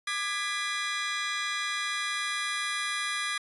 25% pulse chord, G# diminished, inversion second, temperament just, 1196.1 / 1661.2 / 1993.5 Hz, D6 / G#6 / B6, +31 / 0 / +16 cents, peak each -30 dBFS, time 0.07-3.38 s, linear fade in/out 5 ms, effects resampled to 24000 Hz

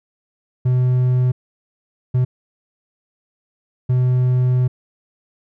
triangle tone bursts at uneven times, 126.2 Hz, B2, 38 cents sharp, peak -11 dBFS, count 3, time 0.65-1.32 / 2.14-2.25 / 3.89-4.68 s, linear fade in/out 10 ms, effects none

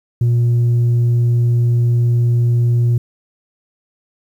sine tone, 119.3 Hz, A#2, 41 cents sharp, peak -8 dBFS, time 0.21-2.98 s, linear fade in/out 5 ms, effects tanh soft clip ceiling -10 dBFS + 8-bit

